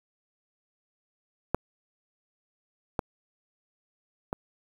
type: clicks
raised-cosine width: 1 ms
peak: -9 / -12 / -16 dBFS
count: 3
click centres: 1.546 / 2.992 / 4.329 s
effects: 7-bit